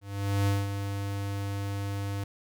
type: tone with ADSR envelope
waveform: square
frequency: 99.8 Hz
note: G2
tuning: 32 cents sharp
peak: -23 dBFS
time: 0.01-2.24 s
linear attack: 460 ms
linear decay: 200 ms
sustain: -8 dB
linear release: 4 ms
effects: none